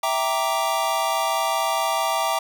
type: chord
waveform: square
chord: E half-diminished seventh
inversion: none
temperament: equal with one note detuned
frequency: 659.3 / 784 / 932.3 / 1170.6 Hz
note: E5 / G5 / Bb5 / D6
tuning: 0 / 0 / 0 / -6 cents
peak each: -27 dBFS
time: 0.03-2.39 s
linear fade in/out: 5 ms
effects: none